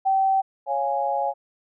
sine tone, 772 Hz, G5, 27 cents flat, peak -17 dBFS, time 0.05-0.42 s, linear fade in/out 20 ms
sine chord, Db major, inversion none, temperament equal, 554.4 / 698.5 / 830.6 Hz, Db5 / F5 / Ab5, 0 / 0 / 0 cents, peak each -27 / -27 / -24 dBFS, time 0.66-1.34 s, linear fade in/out 50 ms
effects none

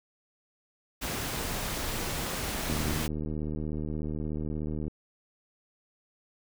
pink noise, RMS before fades -33 dBFS, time 1.01-3.08 s, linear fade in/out 20 ms
click train, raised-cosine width 3 ms, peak -22 dBFS, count 168, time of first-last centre 2.7-4.88 s, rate 76.6 Hz
effects none

